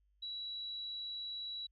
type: tone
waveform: sine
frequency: 3913 Hz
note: B7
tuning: 17 cents flat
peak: -40 dBFS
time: 0.22-1.67 s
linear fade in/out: 10 ms
effects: added 50 Hz sine -70 dBFS peak until 1.71 s